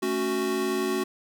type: chord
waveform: square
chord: F# minor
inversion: first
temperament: equal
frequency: 220 / 277.2 / 370 Hz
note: A3 / C#4 / F#4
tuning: 0 / 0 / 0 cents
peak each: -33 / -32 / -27 dBFS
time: 0.02-1.04 s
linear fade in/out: 10 ms
effects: none